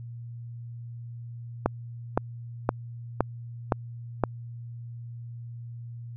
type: click train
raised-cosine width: 1 ms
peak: -7 dBFS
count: 6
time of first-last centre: 1.66-4.237 s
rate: 1.94 Hz
effects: added 118 Hz sine -37 dBFS peak until 6.16 s